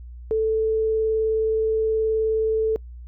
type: tone with vibrato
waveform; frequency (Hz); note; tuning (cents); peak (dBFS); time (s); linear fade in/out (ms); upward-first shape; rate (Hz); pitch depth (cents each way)
sine; 440; A4; 0; -18; 0.31-2.76; 0; triangle; 19; 9
effects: noise-tail reverb RT60 0.1 s tail -25 dB re dry + added 60 Hz sine -36 dBFS peak until 3.07 s